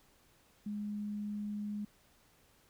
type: tone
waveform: sine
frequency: 207.7 Hz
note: G#3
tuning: in tune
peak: -36 dBFS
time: 0.66-1.85 s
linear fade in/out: 5 ms
effects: pink hiss -67 dBFS RMS until 2.69 s